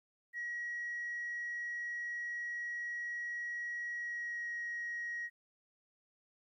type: tone with pitch glide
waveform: sine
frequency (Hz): 1908 to 1892.6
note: A#6 to A#6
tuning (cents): +40 to +26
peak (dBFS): -36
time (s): 0.33-5.3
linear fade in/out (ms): 50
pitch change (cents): -14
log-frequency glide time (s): 3.93-4.51
effects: tanh soft clip ceiling -34 dBFS + 13-bit